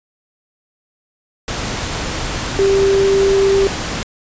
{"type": "tone in noise", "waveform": "sine", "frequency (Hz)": 392, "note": "G4", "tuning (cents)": 0, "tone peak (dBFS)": -10, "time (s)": [2.59, 3.67], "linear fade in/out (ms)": 0, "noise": "pink", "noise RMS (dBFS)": -22, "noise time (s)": [1.48, 4.03], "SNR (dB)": 9, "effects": ["resampled to 16000 Hz"]}